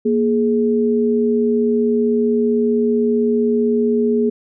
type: tone pair together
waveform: sine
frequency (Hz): 235.5 / 419.9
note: A#3 / G#4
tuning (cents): +18 / +19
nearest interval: minor seventh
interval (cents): 1001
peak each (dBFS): -16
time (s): 0.05-4.3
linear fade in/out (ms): 10
effects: none